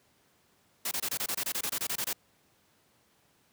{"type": "noise bursts", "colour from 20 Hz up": "white", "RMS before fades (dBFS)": -32, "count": 15, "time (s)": [0.85, 2.131], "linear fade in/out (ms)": 5, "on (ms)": 63, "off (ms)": 24, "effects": ["pink hiss -67 dBFS RMS until 3.52 s", "high-pass 100 Hz 12 dB/octave"]}